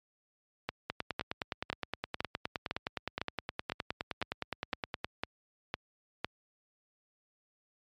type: two click trains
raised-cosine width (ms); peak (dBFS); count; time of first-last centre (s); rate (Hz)
0.3; -17 / -16; 41 / 12; 0.9-5.045 / 0.69-6.246; 9.65 / 1.98
effects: high-pass 60 Hz 12 dB/octave + MP3 96 kbps